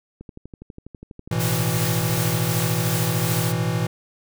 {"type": "click train", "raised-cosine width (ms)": 3, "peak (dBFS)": -25, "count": 27, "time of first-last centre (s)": [0.21, 2.341], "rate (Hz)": 12.2}
{"type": "chord", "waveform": "square", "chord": "A suspended second", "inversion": "none", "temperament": "equal", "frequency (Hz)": [110, 123.47, 164.81], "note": ["A2", "B2", "E3"], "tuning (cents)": [0, 0, 0], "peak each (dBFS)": [-27, -26, -25], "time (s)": [1.31, 3.87], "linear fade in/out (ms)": 5}
{"type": "noise with tremolo", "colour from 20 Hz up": "white", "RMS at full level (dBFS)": -27, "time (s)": [1.39, 3.53], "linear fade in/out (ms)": 20, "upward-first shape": "triangle", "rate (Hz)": 2.7, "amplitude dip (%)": 35}
{"effects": []}